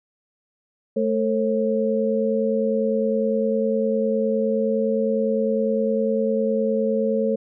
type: tone cluster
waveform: sine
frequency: 217.9 / 450.2 / 540 Hz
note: A3 / A4 / C#5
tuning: -17 / +40 / -45 cents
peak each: -23 dBFS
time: 0.96-7.36 s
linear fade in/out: 10 ms
effects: none